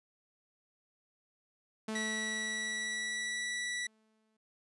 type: tone with exponential decay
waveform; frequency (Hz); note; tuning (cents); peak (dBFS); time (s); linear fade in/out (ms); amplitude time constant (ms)
sawtooth; 218.4; A3; -13; -31; 1.88-4.37; 5; 540
type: tone with pitch glide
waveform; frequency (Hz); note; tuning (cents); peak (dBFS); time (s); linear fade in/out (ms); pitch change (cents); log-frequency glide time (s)
sawtooth; 1943 to 1954.3; B6 to B6; -29 to -19; -31; 1.95-3.87; 5; +10; 2.33-3.47
effects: resampled to 24000 Hz